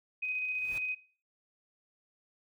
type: tone with tremolo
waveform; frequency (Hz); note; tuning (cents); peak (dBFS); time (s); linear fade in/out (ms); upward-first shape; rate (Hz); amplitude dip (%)
sine; 2510; D#7; +15; -31; 0.22-0.95; 10; square; 15; 25
type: noise with exponential growth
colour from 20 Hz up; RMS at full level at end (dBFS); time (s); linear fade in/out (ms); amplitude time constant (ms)
pink; -46; 0.44-0.78; 2; 73
effects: noise-tail reverb RT60 0.4 s tail -18 dB re dry